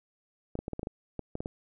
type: clicks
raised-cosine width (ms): 2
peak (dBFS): -21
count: 11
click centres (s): 0.554 / 0.59 / 0.681 / 0.733 / 0.794 / 0.831 / 0.871 / 1.193 / 1.354 / 1.405 / 1.459
effects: none